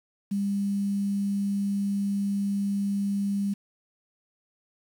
sine tone with quantisation, 200 Hz, G3, 35 cents sharp, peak -24 dBFS, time 0.31-3.54 s, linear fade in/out 10 ms, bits 8, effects none

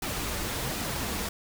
pink noise with flanger, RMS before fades -32 dBFS, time 0.02-1.29 s, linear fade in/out 5 ms, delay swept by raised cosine 1.8 to 7.6 ms, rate 1.3 Hz, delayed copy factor -0.5, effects none

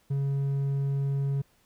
sine tone with hard clipping, 138.7 Hz, C#3, 1 cent sharp, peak -26 dBFS, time 0.1-1.42 s, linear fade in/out 10 ms, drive 3 dB, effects pink hiss -66 dBFS RMS until 1.65 s

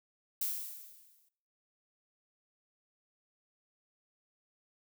violet noise with exponential decay, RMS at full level -32 dBFS, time 0.41-1.29 s, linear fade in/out 5 ms, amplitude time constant 190 ms, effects noise-tail reverb RT60 0.6 s tail -20 dB re dry

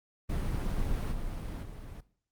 brown noise with level steps, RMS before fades -31 / -36 / -42 dBFS, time 0.29-2.01 s, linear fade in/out 10 ms, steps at 1.11 / 1.62 s, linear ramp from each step 20 ms, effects noise-tail reverb RT60 0.5 s tail -18 dB re dry + Opus 32 kbps

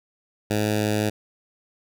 10% pulse tone with notch filter, 105.9 Hz, G#2, 34 cents sharp, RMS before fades -23 dBFS, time 0.5-1.1 s, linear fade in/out 10 ms, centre 1200 Hz, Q 1.8, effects none

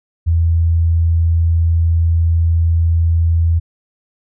sine tone, 83.1 Hz, E2, 15 cents sharp, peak -10 dBFS, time 0.26-3.6 s, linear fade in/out 20 ms, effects none

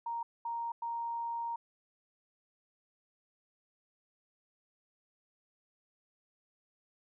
sine tone bursts at uneven times, 932.3 Hz, A#5, in tune, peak -34 dBFS, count 3, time 0.06-0.23 / 0.45-0.72 / 0.82-1.56 s, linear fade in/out 5 ms, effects none

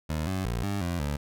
20% pulse tone with pitch steps, 78 / 94.3 / 58.4 / 100.3 / 86.9 / 72.4 Hz, D#2 / F#2 / A#1 / G2 / F2 / D2, +5 / +33 / +4 / +40 / -8 / -24 cents, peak -23 dBFS, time 0.09-1.17 s, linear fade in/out 10 ms, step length 180 ms, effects none

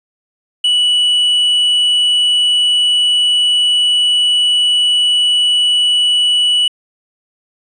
triangle tone, 2950 Hz, F#7, 6 cents flat, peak -8 dBFS, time 0.64-6.68 s, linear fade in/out 5 ms, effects resampled to 24000 Hz + 8-bit

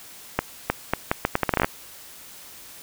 accelerating click train, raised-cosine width 0.5 ms, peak -4 dBFS, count 14, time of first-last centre 0.39-1.645 s, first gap 310 ms, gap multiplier 0.76, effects white hiss -44 dBFS RMS until 2.82 s

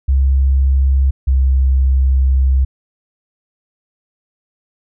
sine tone pair in turn, 67.2 / 66.01 Hz, C2 / C2, +47 / +16 cents, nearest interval unison, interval 31 cents, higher first, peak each -9 / -9 dBFS, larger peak neither, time 0.08-1.11 / 1.27-2.65 s, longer second, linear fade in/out 10 ms, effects none

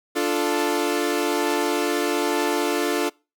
sawtooth chord, D minor, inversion none, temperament equal, 293.7 / 349.2 / 440 Hz, D4 / F4 / A4, 0 / 0 / 0 cents, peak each -21 dBFS, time 0.15-3.1 s, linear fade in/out 20 ms, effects noise-tail reverb RT60 0.3 s tail -25 dB re dry

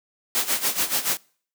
white noise with tremolo, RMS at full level -21 dBFS, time 0.35-1.17 s, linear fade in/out 0 ms, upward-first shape sine, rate 7 Hz, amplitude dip 80%, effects noise-tail reverb RT60 0.5 s tail -26 dB re dry + high-pass 200 Hz 12 dB/octave

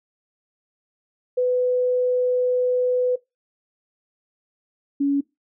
sine tone pair in turn, 499.5 / 281.2 Hz, B4 / C#4, +20 / +25 cents, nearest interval minor seventh, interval 995 cents, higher first, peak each -17 dBFS, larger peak neither, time 1.37-3.16 / 5-5.21 s, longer first, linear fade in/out 10 ms, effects noise-tail reverb RT60 0.2 s tail -21 dB re dry

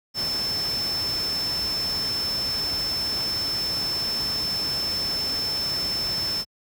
sine tone in noise, 5290 Hz, E8, 5 cents sharp, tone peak -24 dBFS, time 0.14-6.45 s, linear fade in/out 50 ms, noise pink, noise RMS -34 dBFS, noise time 0.14-6.45 s, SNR +7 dB, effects high-pass 60 Hz 12 dB/octave

